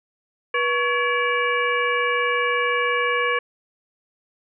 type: tone cluster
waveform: sine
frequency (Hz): 486.3 / 1117 / 1697 / 2312 / 2851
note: B4 / C#6 / G#6 / D7 / F7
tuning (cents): -27 / +13 / +37 / -28 / +35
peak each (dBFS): -24 / -24 / -25 / -25 / -32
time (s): 0.54-3.39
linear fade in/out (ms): 5
effects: none